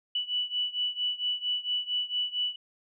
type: beating tone pair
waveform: sine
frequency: 2960 / 2964.4 Hz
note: F#7 / F#7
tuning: 0 / +3 cents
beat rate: 4.4 Hz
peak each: -30 / -32 dBFS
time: 0.15-2.56 s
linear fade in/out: 5 ms
effects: none